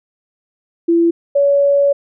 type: tone pair in turn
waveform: sine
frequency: 337.2 / 564.7 Hz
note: E4 / C#5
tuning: +39 / +32 cents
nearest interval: major sixth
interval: 893 cents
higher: second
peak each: -9 dBFS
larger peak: neither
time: 0.88-1.11 / 1.35-1.93 s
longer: second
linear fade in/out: 10 ms
effects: none